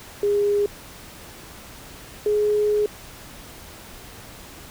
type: tone pair in turn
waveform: sine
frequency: 409 / 419 Hz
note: G#4 / G#4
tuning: -26 / +15 cents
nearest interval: unison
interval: 41 cents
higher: second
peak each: -17 dBFS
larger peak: neither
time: 0.23-0.66 / 2.26-2.86 s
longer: second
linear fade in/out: 2 ms
effects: pink hiss -42 dBFS RMS until 4.7 s